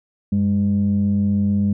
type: tone pair together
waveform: sine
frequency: 95.57 / 202.3 Hz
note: G2 / G#3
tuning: -43 / -45 cents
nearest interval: octave + minor second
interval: 1298 cents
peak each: -20 / -15 dBFS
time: 0.32-1.73 s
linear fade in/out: 5 ms
effects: tanh soft clip ceiling -11 dBFS